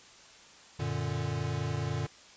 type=chord; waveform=square; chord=Gb augmented; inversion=none; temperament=equal; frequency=92.5 / 116.54 / 146.83 Hz; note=Gb2 / Bb2 / D3; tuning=0 / 0 / 0 cents; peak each=-38 / -35 / -35 dBFS; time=0.79-2.07 s; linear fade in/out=10 ms; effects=white hiss -54 dBFS RMS until 2.36 s + resampled to 16000 Hz